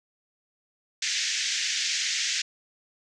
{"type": "band-pass noise", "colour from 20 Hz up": "white", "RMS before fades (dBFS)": -28, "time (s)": [1.02, 2.42], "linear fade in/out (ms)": 5, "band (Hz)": [1700, 6800], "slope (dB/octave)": 48, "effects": []}